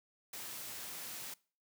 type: noise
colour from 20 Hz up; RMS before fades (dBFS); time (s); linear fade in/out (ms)
white; -45; 0.33-1.34; 5
effects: noise-tail reverb RT60 0.4 s tail -23 dB re dry + high-pass 100 Hz 12 dB/octave